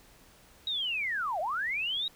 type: linear two-way sweep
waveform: sine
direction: down then up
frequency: 3858 to 595 to 3858 Hz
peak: -29 dBFS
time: 0.67-2.08 s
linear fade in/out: 2 ms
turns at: 1.4 s
effects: pink hiss -58 dBFS RMS until 2.15 s